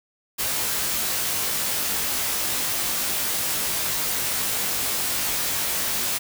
white noise with comb filter, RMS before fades -25 dBFS, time 0.38-6.19 s, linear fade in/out 20 ms, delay 19 ms, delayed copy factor +0.9, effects none

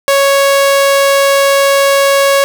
sawtooth tone, 554.4 Hz, C#5, in tune, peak -3 dBFS, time 0.08-2.44 s, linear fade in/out 0 ms, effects none

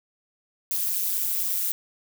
violet noise with amplitude modulation, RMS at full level -22 dBFS, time 0.71-1.72 s, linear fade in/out 0 ms, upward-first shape sine, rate 188 Hz, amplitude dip 95%, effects none

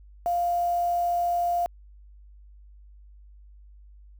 sine tone with quantisation, 698.5 Hz, F5, in tune, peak -22 dBFS, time 0.26-1.66 s, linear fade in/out 0 ms, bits 7, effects added 50 Hz sine -47 dBFS peak until 4.19 s

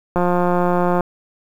click train, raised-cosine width 1 ms, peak -5 dBFS, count 151, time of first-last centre 0.16-1.007 s, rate 177 Hz, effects 7-bit

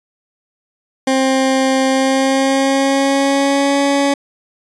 20% pulse tone with pitch glide, 264.7 to 280.3 Hz, C4 to C#4, +20 to +19 cents, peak -7 dBFS, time 1.07-4.14 s, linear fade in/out 5 ms, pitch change +99 cents, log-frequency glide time 1.88-3.79 s, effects resampled to 22050 Hz

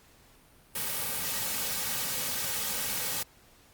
white noise with comb filter, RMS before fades -32 dBFS, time 0.75-3.23 s, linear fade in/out 5 ms, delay 2.9 ms, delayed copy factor -0.6, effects pink hiss -59 dBFS RMS until 3.73 s + Opus 48 kbps

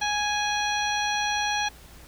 harmonic tone, 830.6 Hz, G#5, in tune, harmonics 1 / 2 / 3 / 4 / 5 / 7, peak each -27 / -30 / -32 / -33 / -34 / -35 dBFS, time 0.01-1.69 s, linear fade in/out 10 ms, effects added 60 Hz sine -50 dBFS peak until 2.07 s + pink hiss -50 dBFS RMS until 2.07 s

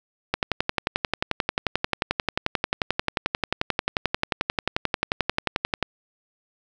click train, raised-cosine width 0.3 ms, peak -5 dBFS, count 63, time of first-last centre 0.34-5.827 s, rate 11.3 Hz, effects none

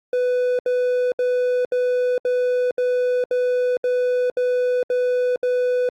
triangle tone bursts, 497.3 Hz, B4, 12 cents sharp, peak -15 dBFS, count 11, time 0.13-5.89 s, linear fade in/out 2 ms, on 460 ms, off 70 ms, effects Opus 48 kbps

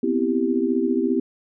sine chord, C major seventh, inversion third, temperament equal, 246.9 / 261.6 / 329.6 / 392 Hz, B3 / C4 / E4 / G4, 0 / 0 / 0 / 0 cents, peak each -24 dBFS, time 0.03-1.2 s, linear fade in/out 5 ms, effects none

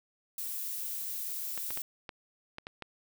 violet noise, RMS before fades -37 dBFS, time 0.38-1.82 s, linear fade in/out 2 ms
clicks, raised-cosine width 0.3 ms, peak -24 dBFS, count 7, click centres 1.577 / 1.706 / 1.774 / 2.092 / 2.584 / 2.669 / 2.823 s
effects none

